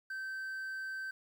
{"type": "tone with quantisation", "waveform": "triangle", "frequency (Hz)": 1550, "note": "G6", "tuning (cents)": -20, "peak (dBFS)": -36, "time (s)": [0.1, 1.11], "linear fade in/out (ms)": 5, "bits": 11, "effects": []}